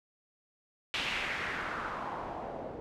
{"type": "noise with low-pass filter sweep", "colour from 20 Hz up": "white", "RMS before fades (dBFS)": -37, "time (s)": [0.94, 2.8], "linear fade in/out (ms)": 0, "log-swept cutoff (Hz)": [3100, 510], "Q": 2.3, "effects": []}